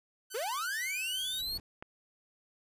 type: tone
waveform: 5% pulse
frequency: 1517 Hz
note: F#6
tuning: 43 cents sharp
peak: -31 dBFS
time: 0.3-1.42 s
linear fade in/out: 20 ms
type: linear sweep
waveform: 45% pulse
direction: up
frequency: 392 to 4435 Hz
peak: -33 dBFS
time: 0.34-1.58 s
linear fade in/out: 10 ms
type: noise with exponential growth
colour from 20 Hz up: brown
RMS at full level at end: -44 dBFS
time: 0.95-1.6 s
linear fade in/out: 2 ms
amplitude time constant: 140 ms
type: click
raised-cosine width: 0.5 ms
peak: -28 dBFS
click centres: 1.825 s
effects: resampled to 32000 Hz